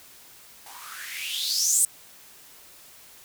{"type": "noise with band-pass filter sweep", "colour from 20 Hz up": "violet", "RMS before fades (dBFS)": -27, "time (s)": [0.66, 1.85], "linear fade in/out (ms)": 2, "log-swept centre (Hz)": [790, 8800], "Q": 7.1, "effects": ["white hiss -50 dBFS RMS until 3.24 s"]}